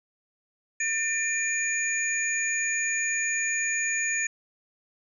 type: tone cluster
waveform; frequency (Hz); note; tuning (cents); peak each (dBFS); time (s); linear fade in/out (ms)
sine; 1802 / 2394 / 6770; A6 / D7 / G#8; +41 / +33 / +32; -29; 0.8-4.27; 5
effects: none